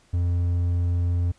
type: tone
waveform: triangle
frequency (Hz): 87.31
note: F2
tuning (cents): 0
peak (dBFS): -18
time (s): 0.13-1.32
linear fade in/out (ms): 10
effects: pink hiss -60 dBFS RMS until 1.38 s + resampled to 22050 Hz